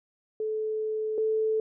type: tone pair in turn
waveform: sine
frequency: 434 / 437.8 Hz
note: A4 / A4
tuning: -24 / -9 cents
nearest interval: unison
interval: 15 cents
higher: second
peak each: -27 / -23 dBFS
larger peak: second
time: 0.4-1.18 / 1.18-1.6 s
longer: first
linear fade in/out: 2 ms
effects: none